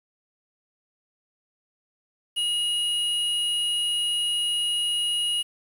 sine tone pair together, 2883 / 9697 Hz, F#7 / D#9, -46 / -46 cents, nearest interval octave + major sixth, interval 2100 cents, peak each -21 / -30 dBFS, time 2.36-5.43 s, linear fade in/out 20 ms, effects tanh soft clip ceiling -20 dBFS + 8-bit

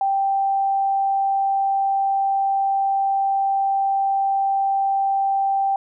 sine tone, 784 Hz, G5, in tune, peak -17 dBFS, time 0.01-5.76 s, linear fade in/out 2 ms, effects none

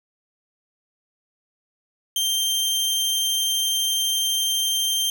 sawtooth tone, 3156 Hz, G7, 11 cents sharp, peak -17 dBFS, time 2.16-5.1 s, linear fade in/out 2 ms, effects none

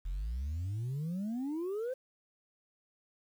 sine exponential sweep, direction up, 41 to 531 Hz, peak -31 dBFS, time 0.05-1.94 s, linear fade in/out 10 ms, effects tanh soft clip ceiling -32 dBFS + 10-bit

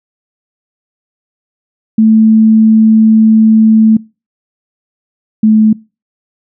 sine tone pair in turn, 220 / 217 Hz, A3 / A3, 0 / -24 cents, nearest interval unison, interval 24 cents, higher first, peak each -3 dBFS, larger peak neither, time 1.98-3.97 / 5.43-5.73 s, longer first, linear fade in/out 5 ms, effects noise-tail reverb RT60 0.3 s tail -24 dB re dry

